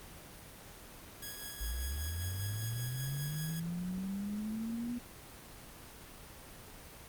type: tone with tremolo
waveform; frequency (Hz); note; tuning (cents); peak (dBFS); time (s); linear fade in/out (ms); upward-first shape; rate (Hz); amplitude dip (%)
5% pulse; 1661.2; G#6; 0; -30; 1.22-3.6; 5; sine; 5.1; 40
type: linear sweep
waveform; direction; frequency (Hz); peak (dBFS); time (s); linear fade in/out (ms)
sine; up; 51.91 to 244.6; -35; 1.6-4.99; 10
effects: pink hiss -51 dBFS RMS until 7.08 s + Opus 24 kbps

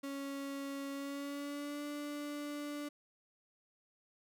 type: tone with pitch glide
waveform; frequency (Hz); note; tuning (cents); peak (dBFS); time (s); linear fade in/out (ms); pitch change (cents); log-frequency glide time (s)
35% pulse; 277.2 to 292.2; C#4 to D4; 0 to -9; -38; 0.03-2.89; 10; +91; 0.92-1.84
effects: none

